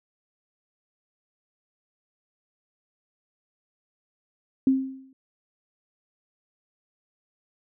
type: tone with exponential decay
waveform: sine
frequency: 265.2 Hz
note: C4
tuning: 23 cents sharp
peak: -14 dBFS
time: 4.67-5.13 s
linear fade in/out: 2 ms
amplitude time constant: 99 ms
effects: none